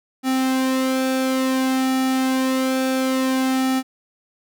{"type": "tone with flanger", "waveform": "sawtooth", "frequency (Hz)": 261.6, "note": "C4", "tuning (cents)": 0, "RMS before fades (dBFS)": -20, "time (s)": [0.23, 3.83], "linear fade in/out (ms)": 50, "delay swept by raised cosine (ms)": [1.9, 2.83], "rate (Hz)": 0.57, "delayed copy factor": -0.55, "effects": []}